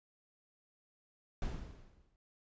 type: noise with exponential decay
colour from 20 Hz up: brown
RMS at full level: -35 dBFS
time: 1.42-2.16 s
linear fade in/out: 1 ms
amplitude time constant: 160 ms
effects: resampled to 16000 Hz